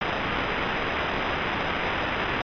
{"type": "noise with sample-and-hold", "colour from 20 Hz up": "blue", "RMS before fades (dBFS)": -27, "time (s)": [0.01, 2.42], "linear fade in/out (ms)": 5, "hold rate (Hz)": 4410, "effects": ["resampled to 11025 Hz"]}